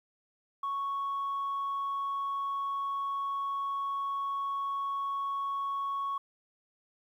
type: tone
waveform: sine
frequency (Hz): 1108.7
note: C#6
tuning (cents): 0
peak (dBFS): -29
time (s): 0.63-6.18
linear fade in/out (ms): 5
effects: tanh soft clip ceiling -28 dBFS + 11-bit